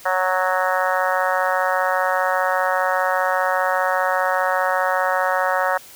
harmonic tone, 185 Hz, F#3, in tune, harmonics 3 / 4 / 5 / 6 / 7 / 8 / 9 / 10, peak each -23 / -24 / -25 / -26 / -26 / -27 / -28 / -28 dBFS, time 0.05-5.78 s, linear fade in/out 10 ms, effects white hiss -43 dBFS RMS until 5.95 s

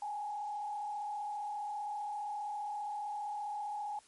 sine tone with frequency modulation, 830.6 Hz, G#5, in tune, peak -36 dBFS, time 0.02-3.99 s, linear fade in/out 2 ms, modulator 35.1 Hz, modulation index 0.75, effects white hiss -63 dBFS RMS until 4.07 s + MP3 48 kbps

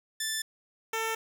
10% pulse tone pair in turn, 1760 / 447.6 Hz, A6 / A4, 0 / +30 cents, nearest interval 2 octaves, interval 2370 cents, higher first, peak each -21 dBFS, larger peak neither, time 0.2-0.42 / 0.93-1.15 s, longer neither, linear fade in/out 5 ms, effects none

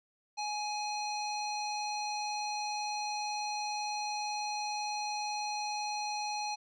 square tone with low-pass filter, 837 Hz, G#5, 13 cents sharp, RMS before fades -36 dBFS, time 0.37-6.56 s, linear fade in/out 20 ms, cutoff 5100 Hz, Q 5.5, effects none

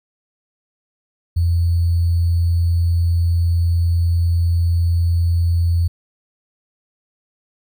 sine tone with sample-and-hold, 85.2 Hz, F2, 42 cents flat, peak -13 dBFS, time 1.36-5.88 s, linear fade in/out 10 ms, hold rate 4410 Hz, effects none

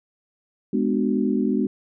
sine chord, G# half-diminished seventh, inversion none, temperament just, 207.7 / 249.2 / 299 / 373.8 Hz, G#3 / B3 / D4 / F#4, 0 / +16 / +31 / +18 cents, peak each -23 / -23 / -26 / -27 dBFS, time 0.73-1.67 s, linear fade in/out 5 ms, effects none

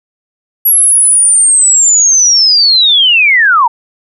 sine linear sweep, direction down, 11480 to 880 Hz, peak -4 dBFS, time 0.65-3.68 s, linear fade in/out 10 ms, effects none

